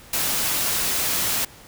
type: noise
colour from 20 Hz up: white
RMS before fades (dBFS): -23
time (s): 0.13-1.45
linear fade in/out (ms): 5
effects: pink hiss -46 dBFS RMS until 1.67 s